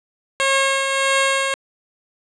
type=tone with tremolo; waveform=10% pulse; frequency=542 Hz; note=C#5; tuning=39 cents flat; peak=-6 dBFS; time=0.4-1.54 s; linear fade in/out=0 ms; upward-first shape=triangle; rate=1.6 Hz; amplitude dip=45%; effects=resampled to 22050 Hz + 8-bit